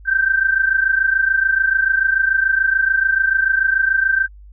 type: tone pair together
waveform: sine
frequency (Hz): 1541.1 / 1568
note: G6 / G6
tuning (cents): -30 / 0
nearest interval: unison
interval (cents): 30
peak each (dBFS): -18 / -15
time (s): 0.05-4.28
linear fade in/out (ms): 50
effects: added 50 Hz sine -38 dBFS peak until 4.52 s